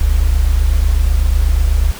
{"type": "tone pair together", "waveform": "sine", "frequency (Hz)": [41.21, 69.3], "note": ["E1", "C#2"], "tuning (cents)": [0, 0], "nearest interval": "major sixth", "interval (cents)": 900, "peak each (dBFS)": -12, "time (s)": [0.01, 1.92], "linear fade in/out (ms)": 0, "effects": ["pink hiss -31 dBFS RMS until 1.99 s"]}